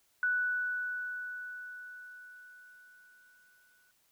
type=tone with exponential decay; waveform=sine; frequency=1482 Hz; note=F#6; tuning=2 cents sharp; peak=-26 dBFS; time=0.23-3.91 s; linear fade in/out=1 ms; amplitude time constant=800 ms; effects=white hiss -71 dBFS RMS until 4.11 s